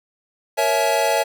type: chord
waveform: square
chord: A# half-diminished seventh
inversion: none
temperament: equal with one note detuned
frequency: 466.2 / 554.4 / 659.3 / 850 Hz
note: A#4 / C#5 / E5 / G#5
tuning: 0 / 0 / 0 / +40 cents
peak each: -26 / -23 / -22 / -22 dBFS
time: 0.57-1.24 s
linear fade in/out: 20 ms
effects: none